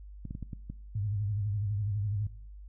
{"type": "clicks", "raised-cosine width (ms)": 5, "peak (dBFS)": -26, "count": 6, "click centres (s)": [0.253, 0.309, 0.351, 0.427, 0.532, 0.7]}
{"type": "tone with vibrato", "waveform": "sine", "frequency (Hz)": 102.8, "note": "G#2", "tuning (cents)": -17, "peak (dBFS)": -29, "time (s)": [0.95, 2.27], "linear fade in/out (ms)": 5, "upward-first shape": "sine", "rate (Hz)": 12, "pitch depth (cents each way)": 100}
{"effects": ["noise-tail reverb RT60 0.6 s tail -21 dB re dry", "added 50 Hz sine -44 dBFS peak until 2.68 s"]}